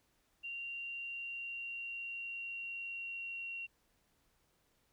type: tone with pitch glide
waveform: sine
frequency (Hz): 2768 to 2744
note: F7 to F7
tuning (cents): -16 to -31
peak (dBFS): -40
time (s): 0.43-3.67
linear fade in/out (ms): 20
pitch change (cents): -15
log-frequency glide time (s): 0.87-3.5
effects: pink hiss -75 dBFS RMS until 4.92 s